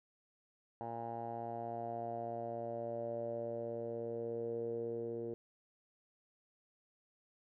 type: tone with low-pass filter sweep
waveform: 10% pulse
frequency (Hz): 116.54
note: A#2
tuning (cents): 0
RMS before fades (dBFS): -41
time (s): 0.81-5.34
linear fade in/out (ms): 0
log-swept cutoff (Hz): 850 to 420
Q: 6.3
effects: none